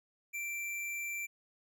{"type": "tone", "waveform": "square", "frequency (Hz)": 2349, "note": "D7", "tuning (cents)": 0, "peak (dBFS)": -37, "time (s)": [0.33, 1.27], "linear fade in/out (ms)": 20, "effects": []}